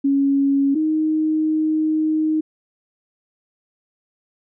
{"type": "tone pair in turn", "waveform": "sine", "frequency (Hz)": [277.2, 311.9], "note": ["C#4", "D#4"], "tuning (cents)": [0, 4], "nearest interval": "major second", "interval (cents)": 204, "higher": "second", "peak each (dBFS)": [-14, -16], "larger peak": "first", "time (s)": [[0.04, 0.75], [0.75, 2.41]], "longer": "second", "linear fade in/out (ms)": 10, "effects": []}